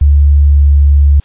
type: tone with pitch glide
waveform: sine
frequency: 71.9 to 71.4 Hz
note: D2 to D2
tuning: -36 to -48 cents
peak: -3 dBFS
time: 0.01-1.2 s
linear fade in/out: 5 ms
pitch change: -12 cents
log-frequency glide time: 0.48-0.62 s
effects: white hiss -48 dBFS RMS until 1.24 s + resampled to 8000 Hz